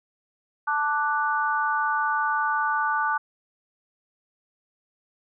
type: chord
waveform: sine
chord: D major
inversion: second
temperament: equal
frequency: 880 / 1174.7 / 1480 Hz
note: A5 / D6 / F#6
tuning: 0 / 0 / 0 cents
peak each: -26 dBFS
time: 0.67-3.18 s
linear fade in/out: 10 ms
effects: none